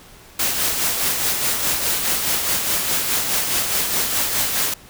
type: noise with tremolo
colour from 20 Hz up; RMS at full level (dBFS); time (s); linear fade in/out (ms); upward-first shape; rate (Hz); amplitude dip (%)
white; -19; 0.39-4.74; 5; sine; 4.8; 40
effects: pink hiss -45 dBFS RMS until 4.89 s